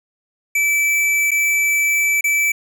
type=tone with dropouts; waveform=square; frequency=2314 Hz; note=D7; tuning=26 cents flat; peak=-15 dBFS; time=0.55-2.52 s; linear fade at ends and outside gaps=5 ms; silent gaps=1.308-1.315 / 2.21-2.241 s; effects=9-bit